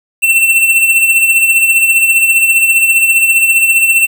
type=tone with tremolo; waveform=square; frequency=2695 Hz; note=E7; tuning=38 cents sharp; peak=-5 dBFS; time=0.22-4.07 s; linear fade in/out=20 ms; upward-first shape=sine; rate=15 Hz; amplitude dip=50%; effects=7-bit